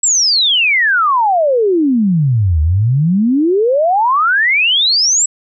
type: exponential two-way sweep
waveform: sine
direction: down then up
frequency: 7850 to 74 to 7850 Hz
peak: -9 dBFS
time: 0.03-5.26 s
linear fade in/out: 5 ms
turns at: 2.61 s
effects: none